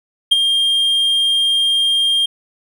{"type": "tone with ADSR envelope", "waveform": "triangle", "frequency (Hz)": 3208, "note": "G7", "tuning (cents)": 39, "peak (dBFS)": -4, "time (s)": [0.31, 2.26], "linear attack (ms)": 12, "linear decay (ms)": 21, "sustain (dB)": -7, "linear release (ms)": 7, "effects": []}